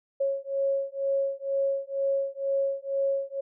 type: beating tone pair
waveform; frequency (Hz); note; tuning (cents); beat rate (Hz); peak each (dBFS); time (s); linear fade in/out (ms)
sine; 548 / 550.1; C#5 / C#5; -20 / -13; 2.1; -28; 0.2-3.41; 10
effects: none